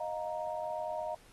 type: chord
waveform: sine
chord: Eb suspended second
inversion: none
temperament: equal with one note detuned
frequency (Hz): 622.3 / 710.7 / 932.3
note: Eb5 / F5 / Bb5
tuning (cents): 0 / +30 / 0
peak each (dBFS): -37 / -39 / -40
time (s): 0-1.15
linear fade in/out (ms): 5
effects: pink hiss -61 dBFS RMS until 1.32 s + AAC 32 kbps